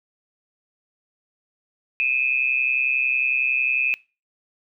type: tone pair together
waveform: sine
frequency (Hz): 2457 / 2588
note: D#7 / E7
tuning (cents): -22 / -32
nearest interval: minor second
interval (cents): 90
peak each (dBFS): -21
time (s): 2-3.94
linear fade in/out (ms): 0
effects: noise-tail reverb RT60 0.3 s tail -22 dB re dry